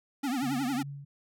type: tone with vibrato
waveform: square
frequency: 261.6 Hz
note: C4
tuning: in tune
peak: -29 dBFS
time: 0.23-0.83 s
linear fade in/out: 10 ms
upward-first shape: triangle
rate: 11 Hz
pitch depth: 200 cents each way
type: tone with tremolo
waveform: sine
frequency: 141.1 Hz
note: C#3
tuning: 31 cents sharp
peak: -36 dBFS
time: 0.42-1.05 s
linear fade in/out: 10 ms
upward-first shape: triangle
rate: 2.7 Hz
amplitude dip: 70%
effects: none